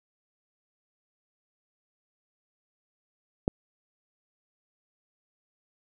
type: click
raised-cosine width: 2 ms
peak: -10 dBFS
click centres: 3.479 s
effects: none